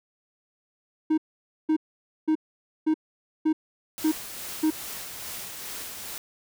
triangle tone bursts, 312.9 Hz, D#4, 10 cents sharp, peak -17 dBFS, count 7, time 1.1-4.706 s, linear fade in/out 10 ms, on 78 ms, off 510 ms
white noise with tremolo, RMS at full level -36 dBFS, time 3.98-6.18 s, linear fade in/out 0 ms, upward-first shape sine, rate 2.4 Hz, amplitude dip 30%
effects none

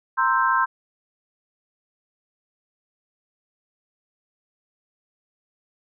sine chord, C dominant seventh, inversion third, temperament equal, 932.3 / 1046.5 / 1318.5 / 1568 Hz, Bb5 / C6 / E6 / G6, 0 / 0 / 0 / 0 cents, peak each -25 / -20 / -25 / -23 dBFS, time 0.17-0.66 s, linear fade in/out 20 ms, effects none

